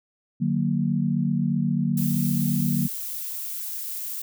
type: chord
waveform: sine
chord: D augmented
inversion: none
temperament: equal with one note detuned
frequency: 150 / 185 / 233.1 Hz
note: D3 / F#3 / A#3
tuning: +37 / 0 / 0 cents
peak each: -25 dBFS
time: 0.4-2.88 s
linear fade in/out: 20 ms
type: noise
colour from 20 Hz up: violet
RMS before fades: -32 dBFS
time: 1.97-4.22 s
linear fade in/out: 5 ms
effects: none